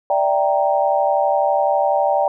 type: chord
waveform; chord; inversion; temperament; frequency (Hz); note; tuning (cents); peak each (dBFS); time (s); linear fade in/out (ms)
sine; E half-diminished seventh; third; equal; 587.3 / 659.3 / 784 / 932.3; D5 / E5 / G5 / Bb5; 0 / 0 / 0 / 0; -18 / -23 / -18 / -23; 0.1-2.28; 2
effects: none